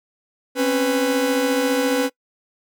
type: tone cluster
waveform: 45% pulse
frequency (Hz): 260.5 / 275 / 497.5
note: C4 / C#4 / B4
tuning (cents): -7 / -14 / +13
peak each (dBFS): -28 / -21 / -20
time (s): 0.55-2.1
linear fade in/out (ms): 50
effects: noise-tail reverb RT60 0.1 s tail -23 dB re dry